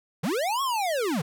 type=linear two-way sweep; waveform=square; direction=up then down; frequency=130.81 to 1123 to 130.81 Hz; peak=-25 dBFS; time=0.23-1.22 s; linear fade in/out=10 ms; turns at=0.62 s; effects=none